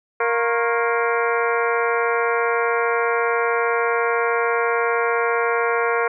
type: harmonic tone with a mistuned harmonic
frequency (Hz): 233.8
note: A#3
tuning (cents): +5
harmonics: 2 / 3 / 4 / 5 / 6 / 7 / 8 / 9 / 10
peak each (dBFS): -21 / -27 / -29 / -25 / -25 / -30 / -32 / -31 / -32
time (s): 0.2-6.08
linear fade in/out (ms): 5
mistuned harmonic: 5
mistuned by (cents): -120
effects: none